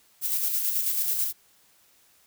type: noise with tremolo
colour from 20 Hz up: violet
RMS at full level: -25 dBFS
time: 0.21-1.33 s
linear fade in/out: 50 ms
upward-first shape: square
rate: 9.2 Hz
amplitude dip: 35%
effects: white hiss -61 dBFS RMS until 2.26 s